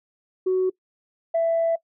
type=tone pair in turn; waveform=sine; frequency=372.3 / 663.4 Hz; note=F#4 / E5; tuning=+11 / +11 cents; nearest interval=minor seventh; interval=1000 cents; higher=second; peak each=-17 dBFS; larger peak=neither; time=0.46-0.7 / 1.34-1.76 s; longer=second; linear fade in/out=10 ms; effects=noise-tail reverb RT60 0.1 s tail -22 dB re dry + tanh soft clip ceiling -15 dBFS